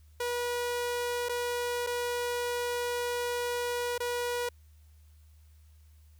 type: tone with dropouts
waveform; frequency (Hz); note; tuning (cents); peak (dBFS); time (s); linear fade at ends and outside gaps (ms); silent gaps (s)
sawtooth; 484.3; B4; -34; -26; 0.2-4.49; 5; 1.287-1.293 / 1.866-1.87 / 3.98-4.002
effects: added 76 Hz sine -54 dBFS peak until 6.19 s + white hiss -70 dBFS RMS until 6.19 s